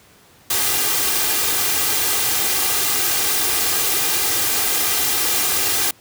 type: noise with comb filter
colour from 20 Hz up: white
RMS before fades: -19 dBFS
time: 0.5-5.91 s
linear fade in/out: 5 ms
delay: 2.5 ms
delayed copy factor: +0.6
effects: pink hiss -50 dBFS RMS until 6 s + high-pass 80 Hz 12 dB/octave

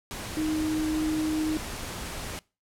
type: tone in noise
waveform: sine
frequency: 311.1 Hz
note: D#4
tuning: in tune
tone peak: -25 dBFS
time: 0.37-1.57 s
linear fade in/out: 0 ms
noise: pink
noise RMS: -36 dBFS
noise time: 0.11-2.39 s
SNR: +8 dB
effects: noise-tail reverb RT60 0.3 s tail -23 dB re dry + low-pass 12000 Hz 12 dB/octave

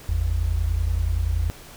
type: tone pair together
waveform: sine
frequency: 51.92 / 82.41 Hz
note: G#1 / E2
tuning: 0 / 0 cents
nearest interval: minor sixth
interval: 800 cents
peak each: -23 / -22 dBFS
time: 0.09-1.5 s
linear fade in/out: 0 ms
effects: pink hiss -44 dBFS RMS until 1.76 s

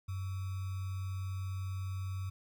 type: tone with sample-and-hold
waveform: sine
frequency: 94.8 Hz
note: F#2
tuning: 43 cents sharp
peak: -35 dBFS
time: 0.08-2.3 s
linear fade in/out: 10 ms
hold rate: 1225 Hz
effects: none

